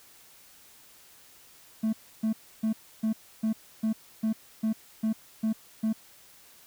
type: tone bursts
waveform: triangle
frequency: 220 Hz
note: A3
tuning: in tune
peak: -21 dBFS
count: 11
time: 1.83-5.93 s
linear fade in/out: 10 ms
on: 100 ms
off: 300 ms
effects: tanh soft clip ceiling -17 dBFS + white hiss -55 dBFS RMS until 6.66 s

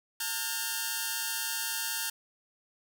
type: tone cluster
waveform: 5% pulse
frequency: 903 / 1424 / 1608 Hz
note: A5 / F6 / G6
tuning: +45 / +33 / +44 cents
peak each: -24 dBFS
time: 0.2-2.1 s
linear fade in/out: 5 ms
effects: none

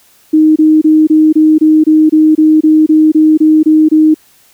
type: tone bursts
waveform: sine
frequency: 311.1 Hz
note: D#4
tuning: in tune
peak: -3 dBFS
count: 15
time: 0.33-4.144 s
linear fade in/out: 10 ms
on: 230 ms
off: 26 ms
effects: white hiss -47 dBFS RMS until 4.53 s

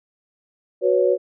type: chord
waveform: sine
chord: F# suspended fourth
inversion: none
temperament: equal with one note detuned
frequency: 370 / 493.9 / 558.5 Hz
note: F#4 / B4 / C#5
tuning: 0 / 0 / +13 cents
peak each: -19 dBFS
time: 0.81-1.18 s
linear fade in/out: 50 ms
effects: none

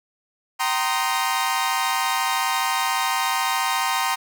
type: chord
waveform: sawtooth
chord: C minor seventh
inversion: second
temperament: equal with one note detuned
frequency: 771.9 / 932.3 / 1046.5 / 1244.5 Hz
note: G5 / Bb5 / C6 / Eb6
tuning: -27 / 0 / 0 / 0 cents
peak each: -23 / -21 / -22 / -25 dBFS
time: 0.59-4.16 s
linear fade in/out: 20 ms
effects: none

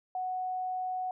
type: tone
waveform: sine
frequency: 740 Hz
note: F#5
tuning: in tune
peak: -31 dBFS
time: 0.15-1.11 s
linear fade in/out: 2 ms
effects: none

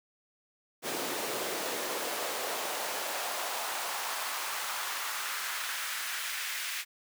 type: noise with high-pass filter sweep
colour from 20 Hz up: pink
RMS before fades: -35 dBFS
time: 0.82-6.85 s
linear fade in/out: 50 ms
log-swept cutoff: 340 to 2000 Hz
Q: 1.5
effects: none

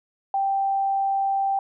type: tone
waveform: sine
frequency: 784 Hz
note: G5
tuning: in tune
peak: -20 dBFS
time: 0.34-1.59 s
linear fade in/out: 2 ms
effects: none

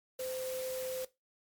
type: tone in noise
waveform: sine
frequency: 515 Hz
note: C5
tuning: 28 cents flat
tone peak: -36 dBFS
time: 0.19-1.05 s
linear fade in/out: 5 ms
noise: white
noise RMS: -45 dBFS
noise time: 0.19-1.05 s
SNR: +6 dB
effects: noise-tail reverb RT60 0.2 s tail -17 dB re dry + MP3 96 kbps

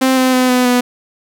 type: tone with pitch steps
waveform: sawtooth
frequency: 261.6 / 257.8 / 254.2 / 250.5 / 246.9 Hz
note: C4 / C4 / C4 / B3 / B3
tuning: 0 / -26 / -50 / +25 / 0 cents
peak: -6 dBFS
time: 0.01-0.81 s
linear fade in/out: 10 ms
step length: 160 ms
effects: none

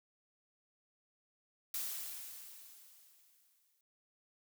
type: noise with exponential decay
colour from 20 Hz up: blue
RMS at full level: -38 dBFS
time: 1.74-3.81 s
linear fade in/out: 2 ms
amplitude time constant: 450 ms
effects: none

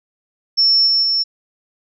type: tone with level steps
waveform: sine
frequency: 5400 Hz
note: E8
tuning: 41 cents sharp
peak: -10 / -12 / -14 dBFS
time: 0.57-1.24 s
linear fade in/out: 20 ms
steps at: 0.86 / 1.02 s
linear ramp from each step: 20 ms
effects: none

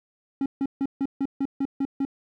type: tone bursts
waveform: triangle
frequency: 273.5 Hz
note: C#4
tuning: 23 cents flat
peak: -20 dBFS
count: 9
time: 0.41-2.051 s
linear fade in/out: 2 ms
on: 49 ms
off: 150 ms
effects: none

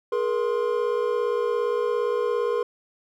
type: tone cluster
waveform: triangle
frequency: 420.8 / 478.2 / 1048 Hz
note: G#4 / A#4 / C6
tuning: +23 / +44 / +2 cents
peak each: -24 / -22 / -30 dBFS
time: 0.12-2.63 s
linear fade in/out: 5 ms
effects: none

